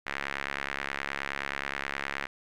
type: tone with band-pass filter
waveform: sawtooth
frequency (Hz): 69.5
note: C#2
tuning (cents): +5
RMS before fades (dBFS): -35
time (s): 0.06-2.27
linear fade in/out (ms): 10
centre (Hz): 1900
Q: 2.2
effects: none